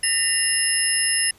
sine tone cluster, 1826 / 1988 / 2800 / 5210 / 10580 Hz, A#6 / B6 / F7 / E8 / E9, -36 / +11 / +4 / -21 / +5 cents, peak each -27 / -30 / -26 / -25 / -21 dBFS, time 0.03-1.31 s, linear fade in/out 5 ms, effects pink hiss -53 dBFS RMS until 1.38 s + resampled to 32000 Hz

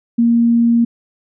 sine tone, 233.9 Hz, A#3, 6 cents sharp, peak -9 dBFS, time 0.18-0.85 s, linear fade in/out 10 ms, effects none

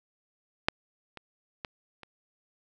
clicks, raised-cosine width 0.3 ms, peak -6 / -26 / -19 / -29 dBFS, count 4, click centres 0.685 / 1.173 / 1.648 / 2.033 s, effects none

